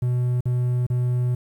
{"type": "tone with dropouts", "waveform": "triangle", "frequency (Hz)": 123.7, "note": "B2", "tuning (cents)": 3, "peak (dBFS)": -17, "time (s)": [0.02, 1.35], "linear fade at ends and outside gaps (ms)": 5, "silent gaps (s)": [[0.408, 0.455], [0.866, 0.9]], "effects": ["9-bit"]}